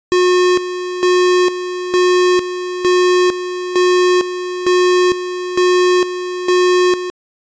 square tone with tremolo, 361.7 Hz, F#4, 39 cents flat, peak -10 dBFS, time 0.12-7.1 s, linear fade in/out 0 ms, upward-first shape square, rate 1.1 Hz, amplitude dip 70%, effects resampled to 16000 Hz

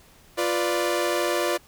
sawtooth chord, B diminished, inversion second, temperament equal, 349.2 / 493.9 / 587.3 Hz, F4 / B4 / D5, 0 / 0 / 0 cents, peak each -22 / -25 / -22 dBFS, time 0.37-1.58 s, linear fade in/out 20 ms, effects pink hiss -54 dBFS RMS until 1.67 s

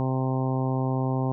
harmonic tone, 130.81 Hz, C3, in tune, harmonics 1 / 2 / 3 / 4 / 5 / 6 / 7 / 8, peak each -25 / -29 / -34 / -36 / -37 / -36 / -37 / -40 dBFS, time 0-1.32 s, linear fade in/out 0 ms, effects none

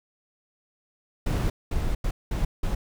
brown noise bursts at uneven times, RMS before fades -25 dBFS, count 5, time 1.26-1.5 / 1.71-1.95 / 2.04-2.11 / 2.31-2.45 / 2.63-2.75 s, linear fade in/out 5 ms, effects none

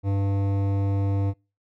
sine tone with hard clipping, 98.9 Hz, G2, 16 cents sharp, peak -23 dBFS, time 0.03-1.34 s, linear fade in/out 50 ms, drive 14 dB, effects noise-tail reverb RT60 0.3 s tail -26 dB re dry

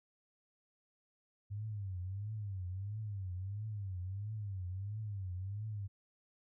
sine tone with vibrato, 99 Hz, G2, 18 cents sharp, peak -38 dBFS, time 1.5-5.88 s, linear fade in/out 20 ms, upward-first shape triangle, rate 1.5 Hz, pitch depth 190 cents each way, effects none

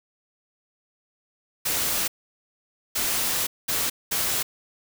white noise bursts at uneven times, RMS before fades -25 dBFS, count 4, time 1.65-2.08 / 2.95-3.47 / 3.68-3.9 / 4.11-4.43 s, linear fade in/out 10 ms, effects none

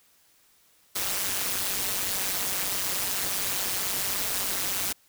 white noise with amplitude modulation, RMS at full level -25 dBFS, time 0.95-4.93 s, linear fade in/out 10 ms, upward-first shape sine, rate 192 Hz, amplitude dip 85%, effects white hiss -62 dBFS RMS until 5.08 s

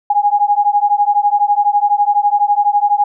sine beating tone pair, 817 / 829 Hz, G#5 / G#5, -29 / -3 cents, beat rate 12 Hz, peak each -13 dBFS, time 0.1-3.04 s, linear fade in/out 5 ms, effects none

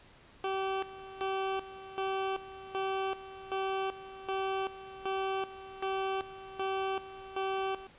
20% pulse tone with tremolo, 385 Hz, G4, 31 cents flat, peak -26 dBFS, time 0.44-7.87 s, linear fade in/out 2 ms, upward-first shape square, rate 1.3 Hz, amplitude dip 80%, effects pink hiss -58 dBFS RMS until 7.98 s + resampled to 8000 Hz

